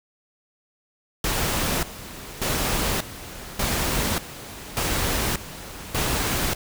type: noise with tremolo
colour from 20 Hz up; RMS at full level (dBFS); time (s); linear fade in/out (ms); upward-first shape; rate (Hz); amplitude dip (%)
pink; -24; 1.24-6.55; 2; square; 0.85; 80
effects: none

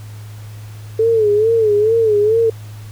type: tone with vibrato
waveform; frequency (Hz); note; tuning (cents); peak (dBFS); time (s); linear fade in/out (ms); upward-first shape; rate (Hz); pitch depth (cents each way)
sine; 434.9; A4; -20; -10; 0.99-2.5; 5; sine; 2.3; 100
effects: added 106 Hz sine -30 dBFS peak until 2.91 s + pink hiss -44 dBFS RMS until 2.91 s

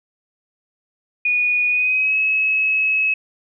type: tone with pitch glide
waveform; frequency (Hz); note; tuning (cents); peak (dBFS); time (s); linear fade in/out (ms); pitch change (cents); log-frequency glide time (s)
sine; 2461 to 2573; D#7 to E7; -20 to -43; -15; 1.25-3.14; 5; +77; 1.69-2.17
effects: none

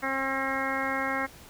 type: harmonic tone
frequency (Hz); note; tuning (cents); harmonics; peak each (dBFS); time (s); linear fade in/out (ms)
268.4; C4; +44; 1 / 2 / 3 / 4 / 5 / 6 / 7 / 8; -35 / -35 / -35 / -35 / -35 / -35 / -35 / -35; 0.02-1.27; 20
effects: pink hiss -50 dBFS RMS until 1.49 s

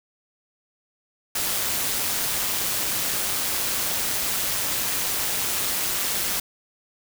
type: noise with amplitude modulation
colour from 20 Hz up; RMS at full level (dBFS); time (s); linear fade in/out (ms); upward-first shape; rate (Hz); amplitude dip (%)
white; -23; 1.35-6.4; 5; sine; 197; 50
effects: none

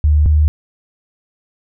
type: tone pair in turn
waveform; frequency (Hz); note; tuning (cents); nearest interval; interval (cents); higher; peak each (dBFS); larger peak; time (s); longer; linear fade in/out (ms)
sine; 75 / 75.96; D2 / D#2; +37 / -41; unison; 22; second; -8; neither; 0.04-0.26 / 0.26-0.48; neither; 0
effects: none

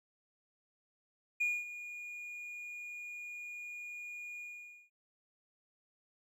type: tone with ADSR envelope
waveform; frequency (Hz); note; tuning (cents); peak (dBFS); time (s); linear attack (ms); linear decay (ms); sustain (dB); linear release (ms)
triangle; 2437; D#7; -37; -26; 1.4-4.9; 13; 230; -15; 500
effects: tanh soft clip ceiling -24 dBFS

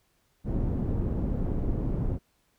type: low-pass noise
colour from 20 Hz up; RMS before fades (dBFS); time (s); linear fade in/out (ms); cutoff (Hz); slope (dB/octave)
pink; -28; 0.44-2.19; 50; 300; 12
effects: pink hiss -70 dBFS RMS until 2.58 s

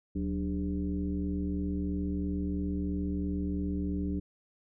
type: tone with frequency modulation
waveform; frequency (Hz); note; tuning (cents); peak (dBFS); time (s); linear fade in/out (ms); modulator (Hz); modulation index
sine; 185; F#3; 0; -29; 0.15-4.2; 10; 109; 1.3
effects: none

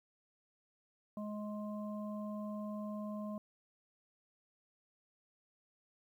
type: harmonic tone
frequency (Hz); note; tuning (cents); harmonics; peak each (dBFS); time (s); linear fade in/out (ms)
209.9; G#3; +19; 1 / 3 / 5; -40 / -46 / -51; 1.17-3.38; 2
effects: 12-bit

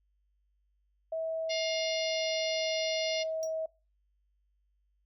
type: tone with pitch glide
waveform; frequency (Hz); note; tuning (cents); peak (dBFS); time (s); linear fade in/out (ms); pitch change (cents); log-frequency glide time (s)
sine; 647 to 640.3; E5 to D#5; -32 to +49; -31; 1.12-3.66; 5; -19; 1.38-2.77
type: harmonic tone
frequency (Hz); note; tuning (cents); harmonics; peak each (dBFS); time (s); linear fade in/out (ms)
707; F5; +21; 3 / 4 / 5 / 6 / 7 / 8; -38 / -39 / -40 / -41 / -41 / -42; 1.49-3.24; 20
type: tone with exponential decay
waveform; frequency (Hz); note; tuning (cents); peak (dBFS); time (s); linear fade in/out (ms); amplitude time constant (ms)
square; 5680; F8; +28; -37; 3.43-3.53; 0; 20
effects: noise-tail reverb RT60 0.3 s tail -21 dB re dry + added 50 Hz sine -70 dBFS peak until 5.05 s

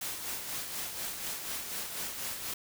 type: noise with tremolo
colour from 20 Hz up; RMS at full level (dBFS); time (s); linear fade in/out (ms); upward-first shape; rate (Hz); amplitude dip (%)
white; -36; 0.01-2.54; 5; sine; 4.1; 45
effects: none

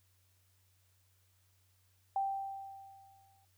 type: tone with exponential decay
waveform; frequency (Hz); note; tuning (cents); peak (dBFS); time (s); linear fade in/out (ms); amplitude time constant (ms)
sine; 783; G5; -2; -29; 2.16-3.45; 2; 280
effects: added 93 Hz sine -70 dBFS peak until 3.57 s + white hiss -74 dBFS RMS until 3.57 s

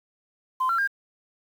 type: tone with pitch steps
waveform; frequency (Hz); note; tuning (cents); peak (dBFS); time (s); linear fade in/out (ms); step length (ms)
sine; 1033 / 1361 / 1607; C6 / F6 / G6; -22 / -45 / +43; -20; 0.6-0.876; 10; 92
effects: tanh soft clip ceiling -16 dBFS + 8-bit

